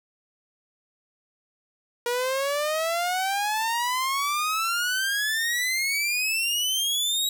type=exponential sweep; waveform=sawtooth; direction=up; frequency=475.7 to 3857 Hz; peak=-20 dBFS; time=2.06-7.29 s; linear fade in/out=2 ms; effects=none